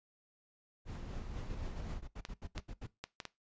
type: noise with tremolo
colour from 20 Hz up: brown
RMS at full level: -41 dBFS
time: 0.85-2.02 s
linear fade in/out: 50 ms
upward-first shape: sine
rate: 4.1 Hz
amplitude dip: 35%
type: noise bursts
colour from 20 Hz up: brown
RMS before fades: -43 dBFS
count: 12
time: 1.36-2.87 s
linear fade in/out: 10 ms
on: 58 ms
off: 74 ms
type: clicks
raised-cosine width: 0.2 ms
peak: -24 dBFS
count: 5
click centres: 2.251 / 2.579 / 3.04 / 3.202 / 3.253 s
effects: noise-tail reverb RT60 0.2 s tail -19 dB re dry + resampled to 16000 Hz